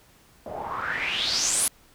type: noise with low-pass filter sweep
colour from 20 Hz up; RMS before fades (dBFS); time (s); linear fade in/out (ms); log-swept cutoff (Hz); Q
white; -27; 0.46-1.68; 2; 550 to 11000; 5.9
effects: pink hiss -57 dBFS RMS until 1.94 s